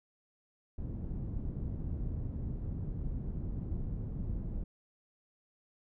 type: low-pass noise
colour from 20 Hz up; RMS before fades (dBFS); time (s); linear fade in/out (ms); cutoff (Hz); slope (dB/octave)
pink; -37; 0.78-4.64; 5; 190; 12
effects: none